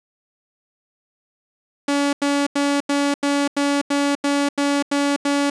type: tone bursts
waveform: sawtooth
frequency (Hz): 284.2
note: C#4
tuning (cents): +43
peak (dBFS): -13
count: 11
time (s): 1.88-5.5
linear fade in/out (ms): 5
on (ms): 250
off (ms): 87
effects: resampled to 22050 Hz + 7-bit